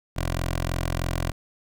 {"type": "tone with notch filter", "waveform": "10% pulse", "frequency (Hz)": 43.19, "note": "F1", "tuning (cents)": -18, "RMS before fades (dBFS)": -27, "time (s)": [0.16, 1.32], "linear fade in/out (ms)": 10, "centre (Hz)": 210, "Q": 1.3, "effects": []}